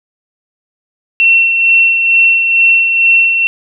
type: tone with tremolo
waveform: sine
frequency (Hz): 2711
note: E7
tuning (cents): +48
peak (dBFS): -4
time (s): 1.2-3.47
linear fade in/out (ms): 0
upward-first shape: sine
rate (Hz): 2.2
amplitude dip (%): 45
effects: none